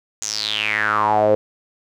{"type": "tone with band-pass filter sweep", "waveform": "sawtooth", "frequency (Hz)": 106.6, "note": "G#2", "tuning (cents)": 46, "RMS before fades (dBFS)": -19, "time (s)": [0.22, 1.35], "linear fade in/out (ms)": 0, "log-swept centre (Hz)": [6900, 490], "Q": 7.5, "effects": []}